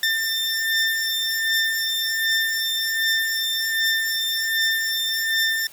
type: beating tone pair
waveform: 20% pulse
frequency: 1794 / 1795.3 Hz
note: A6 / A6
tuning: +33 / +34 cents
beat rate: 1.3 Hz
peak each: -21 / -17 dBFS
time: 0.03-5.67 s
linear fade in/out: 2 ms
effects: white hiss -46 dBFS RMS until 5.72 s

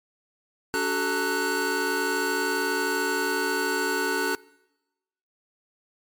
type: tone cluster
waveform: square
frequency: 285.8 / 375.9 / 436.1 / 910 / 1483 Hz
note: D4 / F#4 / A4 / A#5 / F#6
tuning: -47 / +27 / -15 / -42 / +4 cents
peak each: -33 / -31 / -31 / -32 / -28 dBFS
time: 0.74-4.35 s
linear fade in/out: 0 ms
effects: noise-tail reverb RT60 1.0 s tail -24 dB re dry + MP3 96 kbps

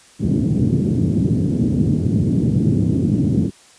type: band-pass noise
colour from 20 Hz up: pink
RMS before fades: -17 dBFS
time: 0.19-3.51 s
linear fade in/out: 50 ms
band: 100 to 300 Hz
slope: 24 dB/octave
effects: white hiss -48 dBFS RMS until 3.78 s + resampled to 22050 Hz

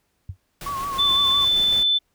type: tone with exponential decay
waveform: sine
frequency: 92.5 Hz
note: F#2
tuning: in tune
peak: -25 dBFS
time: 0.29-0.37 s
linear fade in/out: 5 ms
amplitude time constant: 17 ms
type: noise with tremolo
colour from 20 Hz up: pink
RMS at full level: -35 dBFS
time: 0.61-1.83 s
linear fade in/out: 2 ms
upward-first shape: square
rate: 6.3 Hz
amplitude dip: 25%
type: tone with vibrato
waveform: sine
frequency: 1108.7 Hz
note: C#6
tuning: in tune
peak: -25 dBFS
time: 0.66-1.45 s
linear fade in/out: 5 ms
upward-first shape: sine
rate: 5.9 Hz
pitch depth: 54 cents each way
type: tone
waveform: sine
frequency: 3520 Hz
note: A7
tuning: in tune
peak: -16 dBFS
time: 0.98-1.99 s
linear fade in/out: 20 ms
effects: pink hiss -70 dBFS RMS until 2.14 s

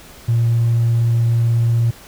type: tone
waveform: triangle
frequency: 116.54 Hz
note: A#2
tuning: in tune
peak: -9 dBFS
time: 0.28-1.91 s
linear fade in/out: 10 ms
effects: tanh soft clip ceiling -9 dBFS + pink hiss -41 dBFS RMS until 2.07 s

